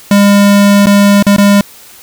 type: tone with dropouts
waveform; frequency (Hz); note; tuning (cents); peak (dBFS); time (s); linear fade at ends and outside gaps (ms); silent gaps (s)
square; 201.9; G#3; -49; -4; 0.11-1.61; 2; 0.859-0.868 / 1.226-1.266 / 1.364-1.382
effects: white hiss -36 dBFS RMS until 2.02 s